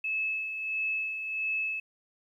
sine tone with tremolo, 2600 Hz, E7, 24 cents flat, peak -27 dBFS, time 0.04-1.8 s, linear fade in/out 5 ms, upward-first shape sine, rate 1.5 Hz, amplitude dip 50%, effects 11-bit

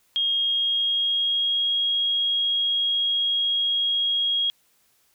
sine tone with pitch glide, 3252 to 3282 Hz, G#7 to G#7, -37 to -21 cents, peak -20 dBFS, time 0.16-4.5 s, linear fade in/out 0 ms, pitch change +16 cents, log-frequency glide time 0.27-1.71 s, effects white hiss -64 dBFS RMS until 5.14 s

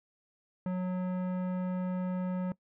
sine tone with tanh clipping, 183 Hz, F#3, 19 cents flat, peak -32 dBFS, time 0.66-2.52 s, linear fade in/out 2 ms, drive 15 dB, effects noise-tail reverb RT60 0.1 s tail -21 dB re dry

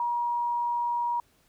sine tone, 954 Hz, A#5, 40 cents sharp, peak -25 dBFS, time 0-1.2 s, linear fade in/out 2 ms, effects pink hiss -65 dBFS RMS until 1.48 s

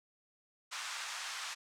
pink band-pass noise, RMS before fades -42 dBFS, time 0.71-1.55 s, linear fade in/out 20 ms, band 1000 to 8000 Hz, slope 24 dB/octave, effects none

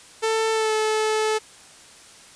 sawtooth tone with pitch glide, 444.2 to 433.8 Hz, A4 to A4, +16 to -25 cents, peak -16 dBFS, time 0.22-1.39 s, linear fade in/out 20 ms, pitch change -41 cents, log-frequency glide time 0.52-0.73 s, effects white hiss -47 dBFS RMS until 2.35 s + resampled to 22050 Hz

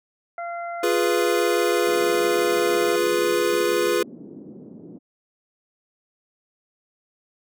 harmonic tone, 688 Hz, F5, 26 cents flat, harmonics 1 / 2 / 3, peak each -29 / -35 / -40 dBFS, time 0.38-2.96 s, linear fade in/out 2 ms
square chord, F diminished, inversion none, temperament equal, 349.2 / 415.3 / 493.9 Hz, F4 / Ab4 / Cb5, 0 / 0 / 0 cents, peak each -24 dBFS, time 0.83-4.03 s, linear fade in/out 5 ms
white band-pass noise, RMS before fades -41 dBFS, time 1.86-4.99 s, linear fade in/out 20 ms, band 170 to 340 Hz, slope 24 dB/octave
effects none

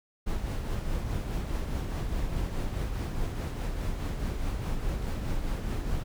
brown noise with tremolo, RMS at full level -29 dBFS, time 0.26-6.04 s, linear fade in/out 20 ms, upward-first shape triangle, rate 4.8 Hz, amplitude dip 45%, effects none

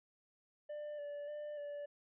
triangle tone with vibrato, 587.3 Hz, D5, in tune, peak -40 dBFS, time 0.69-1.86 s, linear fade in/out 10 ms, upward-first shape square, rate 1.7 Hz, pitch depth 21 cents each way, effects resampled to 8000 Hz

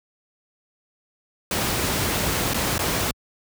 pink noise with dropouts, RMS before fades -23 dBFS, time 1.51-3.11 s, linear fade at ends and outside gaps 2 ms, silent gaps 2.536-2.543 / 2.781-2.791 s, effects high-pass 60 Hz 12 dB/octave

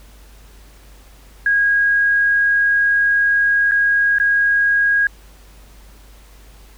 sine tone with dropouts, 1640 Hz, G#6, 22 cents flat, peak -12 dBFS, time 1.46-5.07 s, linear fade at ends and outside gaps 2 ms, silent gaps 3.712-3.718 / 4.185-4.199 s, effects added 50 Hz sine -42 dBFS peak until 6.77 s + pink hiss -49 dBFS RMS until 6.77 s

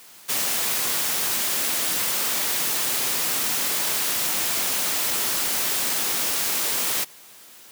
white noise, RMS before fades -24 dBFS, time 0.28-7.05 s, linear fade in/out 20 ms, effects white hiss -47 dBFS RMS until 7.71 s + high-pass 150 Hz 12 dB/octave

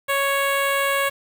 10% pulse tone with notch filter, 554.4 Hz, C#5, in tune, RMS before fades -21 dBFS, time 0.08-1.1 s, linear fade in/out 20 ms, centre 5400 Hz, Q 0.72, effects 7-bit

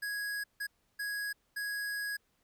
square tone bursts at uneven times, 1661 Hz, G#6, in tune, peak -35 dBFS, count 4, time 0.02-0.44 / 0.6-0.67 / 0.99-1.33 / 1.56-2.17 s, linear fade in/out 10 ms, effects pink hiss -75 dBFS RMS until 2.43 s

